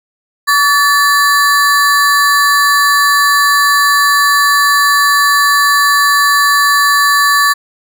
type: ring-modulated tone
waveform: square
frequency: 1442 Hz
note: F#6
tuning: 45 cents flat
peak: -5 dBFS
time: 0.47-7.54 s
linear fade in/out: 20 ms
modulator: 303 Hz
effects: none